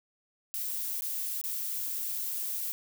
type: noise with dropouts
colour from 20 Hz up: violet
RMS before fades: -34 dBFS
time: 0.54-2.72 s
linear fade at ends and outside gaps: 0 ms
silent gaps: 1.008-1.021 / 1.414-1.439 s
effects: none